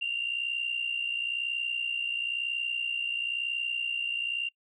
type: tone pair together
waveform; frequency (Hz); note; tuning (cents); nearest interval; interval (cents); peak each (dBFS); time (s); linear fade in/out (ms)
sine; 2771 / 2832; F7 / F7; -14 / +23; unison; 37; -29 / -34; 0.01-4.49; 10
effects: noise-tail reverb RT60 0.1 s tail -25 dB re dry + tanh soft clip ceiling -21 dBFS

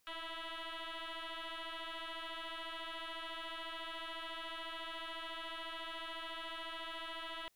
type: tone with frequency modulation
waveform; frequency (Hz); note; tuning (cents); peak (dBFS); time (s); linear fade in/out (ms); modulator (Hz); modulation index
sine; 977; B5; -19; -40; 0.07-7.48; 0; 328; 7.9
effects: tanh soft clip ceiling -40 dBFS + white hiss -75 dBFS RMS until 7.55 s

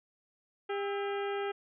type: harmonic tone with a mistuned harmonic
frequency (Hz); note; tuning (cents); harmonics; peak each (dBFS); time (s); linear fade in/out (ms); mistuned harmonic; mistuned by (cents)
401; G4; +39; 1 / 2 / 3 / 4 / 5 / 6 / 7 / 8; -33 / -39 / -43 / -45 / -47 / -49 / -50 / -51; 0.69-1.52; 10; 3; +140
effects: none

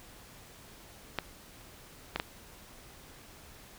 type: clicks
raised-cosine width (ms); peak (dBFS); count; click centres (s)
0.3; -14; 3; 1.187 / 2.16 / 2.199
effects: pink hiss -53 dBFS RMS until 3.78 s

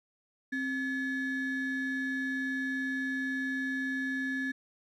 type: ring-modulated tone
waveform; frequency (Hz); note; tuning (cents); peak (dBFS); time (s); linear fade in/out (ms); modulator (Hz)
triangle; 987.8; B5; 0; -25; 0.52-4.52; 10; 724
effects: tanh soft clip ceiling -21 dBFS

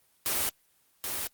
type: noise with echo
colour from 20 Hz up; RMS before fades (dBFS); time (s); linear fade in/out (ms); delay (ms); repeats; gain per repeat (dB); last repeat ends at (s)
white; -28; 0.26-0.49; 0; 780; 1; -5; 1.27
effects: white hiss -67 dBFS RMS until 1.33 s + Opus 24 kbps

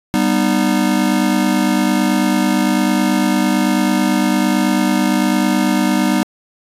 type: chord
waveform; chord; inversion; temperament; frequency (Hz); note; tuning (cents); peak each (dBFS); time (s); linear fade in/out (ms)
square; G augmented; none; just; 196 / 245 / 306.2; G3 / B3 / D#4; 0 / -14 / -28; -18; 0.14-6.23; 0
effects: resampled to 32000 Hz

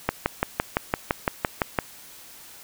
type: click train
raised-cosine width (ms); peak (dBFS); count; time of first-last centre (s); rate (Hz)
0.5; -5; 11; 0.09-1.788; 5.89
effects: white hiss -46 dBFS RMS until 2.63 s

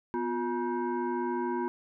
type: tone with frequency modulation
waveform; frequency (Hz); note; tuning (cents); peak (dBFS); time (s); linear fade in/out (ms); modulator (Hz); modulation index
sine; 354.9; F4; +28; -28; 0.14-1.68; 0; 603; 1.2
effects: none

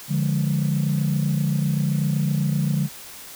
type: chord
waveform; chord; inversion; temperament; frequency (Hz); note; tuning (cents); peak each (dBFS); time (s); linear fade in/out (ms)
sine; D diminished; none; equal; 146.83 / 174.61 / 207.7; D3 / F3 / Ab3; 0 / 0 / 0; -20 / -24 / -25; 0.08-2.89; 50
effects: tanh soft clip ceiling -13 dBFS + white hiss -40 dBFS RMS until 3.35 s

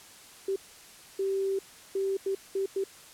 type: tone bursts at uneven times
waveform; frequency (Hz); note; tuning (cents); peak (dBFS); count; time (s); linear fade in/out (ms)
sine; 388.7; G4; -15; -26; 6; 0.48-0.56 / 1.19-1.59 / 1.95-2.17 / 2.26-2.35 / 2.55-2.66 / 2.76-2.84; 5
effects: white hiss -51 dBFS RMS until 3.13 s + low-pass 11000 Hz 12 dB/octave

